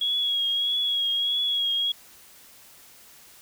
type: tone with vibrato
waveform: sine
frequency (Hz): 3322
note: G#7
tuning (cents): 0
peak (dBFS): -22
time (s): 0.01-1.92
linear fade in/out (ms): 5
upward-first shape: triangle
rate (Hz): 1.6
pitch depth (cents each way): 38
effects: white hiss -51 dBFS RMS until 3.41 s